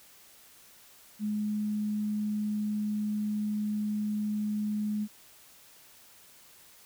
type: tone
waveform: sine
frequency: 210.4 Hz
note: G#3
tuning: 23 cents sharp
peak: -28 dBFS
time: 1.19-5.08 s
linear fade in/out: 50 ms
effects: white hiss -56 dBFS RMS until 6.85 s